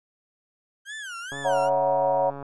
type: tone with vibrato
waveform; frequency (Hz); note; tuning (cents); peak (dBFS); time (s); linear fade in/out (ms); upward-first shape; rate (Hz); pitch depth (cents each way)
35% pulse; 1548; G6; -22; -32; 0.85-1.7; 50; sine; 2.3; 220
type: click train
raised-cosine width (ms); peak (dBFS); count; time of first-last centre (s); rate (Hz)
1; -24; 156; 1.32-2.427; 140
type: chord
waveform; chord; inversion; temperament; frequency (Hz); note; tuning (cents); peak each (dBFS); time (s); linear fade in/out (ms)
sine; F# dominant seventh; second; equal with one note detuned; 554.4 / 659.3 / 740 / 947; C#5 / E5 / F#5 / A#5; 0 / 0 / 0 / +27; -23 / -28 / -25 / -27; 1.44-2.31; 20
effects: resampled to 24000 Hz